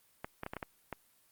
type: clicks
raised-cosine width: 0.5 ms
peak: -23 dBFS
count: 7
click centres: 0.245 / 0.434 / 0.464 / 0.535 / 0.567 / 0.628 / 0.927 s
effects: white hiss -68 dBFS RMS until 1.31 s + Opus 32 kbps